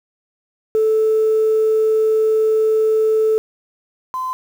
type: tone pair in turn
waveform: sine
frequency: 437.6 / 1027.7 Hz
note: A4 / C6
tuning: -9 / -31 cents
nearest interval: octave + minor third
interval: 1478 cents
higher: second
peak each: -11 / -20 dBFS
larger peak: first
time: 0.75-3.38 / 4.14-4.33 s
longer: first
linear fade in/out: 0 ms
effects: tanh soft clip ceiling -9 dBFS + 7-bit